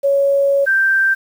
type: tone pair in turn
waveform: sine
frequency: 557 / 1569.1 Hz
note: C#5 / G6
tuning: +8 / +1 cents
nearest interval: octave + tritone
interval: 1793 cents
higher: second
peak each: -11 dBFS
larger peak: neither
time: 0.03-0.66 / 0.66-1.15 s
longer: first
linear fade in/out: 20 ms
effects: 7-bit